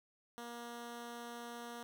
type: tone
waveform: 10% pulse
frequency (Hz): 237.1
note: A#3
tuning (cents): +30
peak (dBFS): -37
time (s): 0.38-1.83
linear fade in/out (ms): 0
effects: none